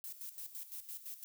violet noise with tremolo, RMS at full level -45 dBFS, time 0.04-1.24 s, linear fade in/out 0 ms, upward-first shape square, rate 5.9 Hz, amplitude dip 70%, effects none

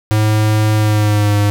square tone with pitch glide, 107.5 to 102.94 Hz, A2 to G#2, -40 to -15 cents, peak -11 dBFS, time 0.11-1.5 s, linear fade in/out 0 ms, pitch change -75 cents, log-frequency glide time 0.75-1.38 s, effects none

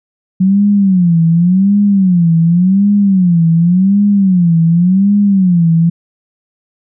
sine tone with vibrato, 183.4 Hz, F#3, 15 cents flat, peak -6 dBFS, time 0.4-5.9 s, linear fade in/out 10 ms, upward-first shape sine, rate 0.89 Hz, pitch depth 190 cents each way, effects none

